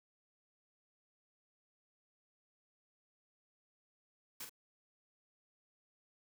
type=noise with echo; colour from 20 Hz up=white; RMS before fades=-45 dBFS; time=4.4-4.45 s; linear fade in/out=5 ms; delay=45 ms; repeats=1; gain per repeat=-7 dB; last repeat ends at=4.495 s; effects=none